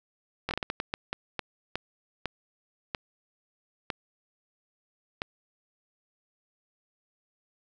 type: slowing click train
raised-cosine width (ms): 0.3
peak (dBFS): -14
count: 15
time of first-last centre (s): 0.49-5.219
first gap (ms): 20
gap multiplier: 1.38
effects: none